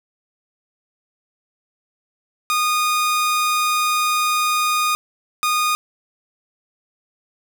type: tone bursts at uneven times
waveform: sawtooth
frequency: 1230 Hz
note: D#6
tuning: 20 cents flat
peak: -13 dBFS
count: 2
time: 2.5-4.95 / 5.43-5.75 s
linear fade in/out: 0 ms
effects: none